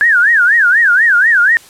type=tone with vibrato; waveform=sine; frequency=1632 Hz; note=G#6; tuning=31 cents flat; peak=-6 dBFS; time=0.01-1.57 s; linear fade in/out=0 ms; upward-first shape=sine; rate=4.1 Hz; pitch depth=260 cents each way; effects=white hiss -40 dBFS RMS until 1.69 s + low-pass 11000 Hz 12 dB/octave